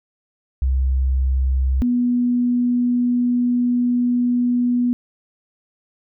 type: tone pair in turn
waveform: sine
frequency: 65.5 / 244.2 Hz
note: C2 / B3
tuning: +2 / -19 cents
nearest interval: octave + major seventh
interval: 2279 cents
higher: second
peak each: -15 dBFS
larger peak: neither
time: 0.62-1.82 / 1.82-4.93 s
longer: second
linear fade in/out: 0 ms
effects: none